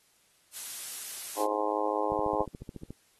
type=noise; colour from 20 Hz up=blue; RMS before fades=-37 dBFS; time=0.52-1.47 s; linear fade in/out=50 ms
type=harmonic tone; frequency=105.2 Hz; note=G#2; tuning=23 cents sharp; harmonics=3 / 4 / 5 / 6 / 7 / 8 / 9 / 10; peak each=-36 / -34 / -33 / -37 / -38 / -33 / -38 / -36 dBFS; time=1.36-2.46 s; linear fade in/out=50 ms
type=click train; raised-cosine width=3 ms; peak=-27 dBFS; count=12; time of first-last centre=2.12-2.906 s; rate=14 Hz
effects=white hiss -66 dBFS RMS until 3.19 s + AAC 32 kbps